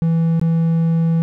triangle tone with dropouts, 164.81 Hz, E3, in tune, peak -11 dBFS, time 0.02-1.22 s, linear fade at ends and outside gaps 0 ms, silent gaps 0.396-0.414 s, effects none

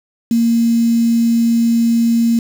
sine tone with quantisation, 231.8 Hz, A#3, 10 cents flat, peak -10 dBFS, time 0.31-2.39 s, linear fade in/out 2 ms, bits 5, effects none

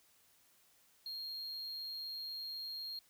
triangle tone, 4236 Hz, C8, 21 cents sharp, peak -40 dBFS, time 1.06-2.99 s, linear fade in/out 2 ms, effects white hiss -69 dBFS RMS until 3.09 s

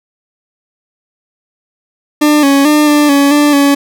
40% pulse tone with pitch steps, 298.8 / 277.7 / 300.2 / 295.5 / 281.3 / 293.5 / 282 Hz, D4 / C#4 / D4 / D4 / C#4 / D4 / C#4, +30 / +3 / +38 / +11 / +26 / -1 / +30 cents, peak -5 dBFS, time 2.21-3.75 s, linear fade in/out 10 ms, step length 220 ms, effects none

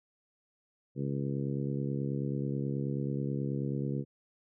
harmonic tone, 69.3 Hz, C#2, in tune, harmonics 2 / 3 / 4 / 5 / 6 / 7, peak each -33 / -37 / -39 / -41 / -43 / -44 dBFS, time 0.95-4.05 s, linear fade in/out 50 ms, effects none

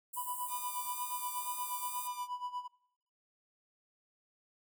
pink high-pass noise, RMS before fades -43 dBFS, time 0.13-2.08 s, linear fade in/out 10 ms, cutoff 7700 Hz, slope 96 dB/octave
triangle tone with tremolo, 987.8 Hz, B5, in tune, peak -33 dBFS, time 0.16-2.68 s, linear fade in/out 20 ms, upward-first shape sine, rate 8.4 Hz, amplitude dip 80%
5% pulse tone with vibrato, 1196 Hz, D6, 31 cents sharp, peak -36 dBFS, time 0.47-2.28 s, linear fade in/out 50 ms, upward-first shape sine, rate 2.1 Hz, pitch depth 20 cents each way
effects noise-tail reverb RT60 0.8 s tail -24 dB re dry

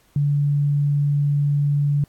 sine tone, 144.2 Hz, D3, 31 cents flat, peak -16 dBFS, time 0.16-2.04 s, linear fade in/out 2 ms, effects pink hiss -59 dBFS RMS until 2.08 s + AAC 64 kbps

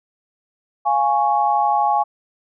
sine chord, Db major, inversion first, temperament equal, 698.5 / 830.6 / 1108.7 Hz, F5 / Ab5 / Db6, 0 / 0 / 0 cents, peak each -22 / -16 / -22 dBFS, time 0.85-2.04 s, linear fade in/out 20 ms, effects none

